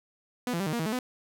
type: tone with pitch steps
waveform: sawtooth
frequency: 247.4 / 169.6 / 195.7 / 154.7 / 236.3 / 160.7 / 217.1 / 251.8 Hz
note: B3 / E3 / G3 / D#3 / A#3 / E3 / A3 / B3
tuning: +3 / +50 / -3 / -10 / +24 / -44 / -23 / +34 cents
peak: -24 dBFS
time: 0.47-0.99 s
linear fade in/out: 2 ms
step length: 65 ms
effects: none

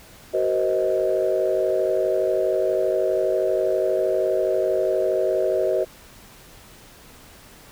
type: chord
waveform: sine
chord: C half-diminished seventh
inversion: second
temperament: just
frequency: 376.7 / 470.9 / 523.3 / 627.9 Hz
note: Gb4 / Bb4 / C5 / Eb5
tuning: +31 / +18 / 0 / +16 cents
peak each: -23 / -26 / -24 / -22 dBFS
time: 0.33-5.85 s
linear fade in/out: 20 ms
effects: tanh soft clip ceiling -10 dBFS + pink hiss -47 dBFS RMS until 7.71 s

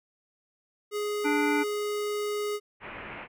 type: tone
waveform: square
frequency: 416.3 Hz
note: G#4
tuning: 4 cents sharp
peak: -29 dBFS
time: 0.91-2.6 s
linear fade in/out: 50 ms
type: harmonic tone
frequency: 293.7 Hz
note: D4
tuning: in tune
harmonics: 1 / 3 / 5 / 7 / 8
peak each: -26 / -31 / -33 / -34 / -35 dBFS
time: 1.24-1.64 s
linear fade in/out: 20 ms
type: low-pass noise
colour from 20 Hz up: white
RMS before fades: -41 dBFS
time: 2.8-3.28 s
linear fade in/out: 50 ms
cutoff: 2600 Hz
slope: 48 dB/octave
effects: none

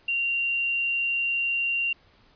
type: tone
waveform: sine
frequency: 2766 Hz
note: F7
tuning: 17 cents flat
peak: -23 dBFS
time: 0.08-1.93 s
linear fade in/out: 5 ms
effects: pink hiss -59 dBFS RMS until 2.35 s + resampled to 11025 Hz

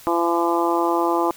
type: harmonic tone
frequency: 170 Hz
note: F3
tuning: 46 cents flat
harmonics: 2 / 3 / 4 / 5 / 6 / 7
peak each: -21 / -27 / -26 / -24 / -24 / -28 dBFS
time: 0.07-1.31 s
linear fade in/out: 0 ms
effects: white hiss -45 dBFS RMS until 1.36 s

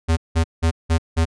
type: tone bursts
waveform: square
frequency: 82 Hz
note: E2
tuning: 9 cents flat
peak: -15 dBFS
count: 5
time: 0.08-1.255 s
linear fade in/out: 20 ms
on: 91 ms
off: 180 ms
effects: resampled to 22050 Hz

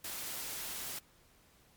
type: noise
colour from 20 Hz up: white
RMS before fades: -41 dBFS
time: 0.04-0.99 s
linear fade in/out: 5 ms
effects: pink hiss -65 dBFS RMS until 1.76 s + MP3 96 kbps

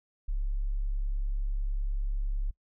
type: tone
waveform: sine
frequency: 34.65 Hz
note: C#1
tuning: in tune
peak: -27 dBFS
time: 0.28-2.51 s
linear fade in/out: 10 ms
effects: noise-tail reverb RT60 0.1 s tail -22 dB re dry

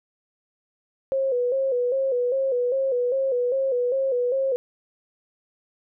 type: tone with vibrato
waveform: sine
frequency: 513 Hz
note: C5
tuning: 34 cents flat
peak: -20 dBFS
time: 1.12-4.56 s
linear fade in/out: 0 ms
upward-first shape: square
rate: 2.5 Hz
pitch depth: 79 cents each way
effects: none

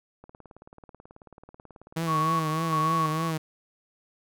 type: click train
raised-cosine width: 1 ms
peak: -33 dBFS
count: 36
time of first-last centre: 0.24-2.142 s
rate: 18.4 Hz
type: tone with vibrato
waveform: sawtooth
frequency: 160 Hz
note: D#3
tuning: 49 cents sharp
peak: -23 dBFS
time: 1.96-3.38 s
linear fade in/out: 10 ms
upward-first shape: triangle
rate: 3.3 Hz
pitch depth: 82 cents each way
type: tone with tremolo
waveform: sine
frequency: 1113 Hz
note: C#6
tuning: 7 cents sharp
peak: -23 dBFS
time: 2.06-3.33 s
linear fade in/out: 50 ms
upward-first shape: square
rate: 1.5 Hz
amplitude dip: 55%
effects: none

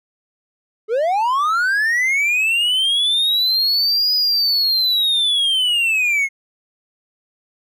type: linear two-way sweep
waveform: triangle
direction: up then down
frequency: 412.2 to 4978 to 2138 Hz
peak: -13 dBFS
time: 0.88-6.29 s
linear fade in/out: 50 ms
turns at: 4.14 s
effects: none

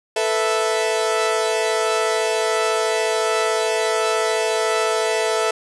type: chord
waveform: sawtooth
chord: A suspended second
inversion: none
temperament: equal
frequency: 440 / 493.9 / 659.3 Hz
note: A4 / B4 / E5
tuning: 0 / 0 / 0 cents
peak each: -17 / -22 / -18 dBFS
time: 0.16-5.51 s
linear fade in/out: 5 ms
effects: resampled to 24000 Hz + 8-bit

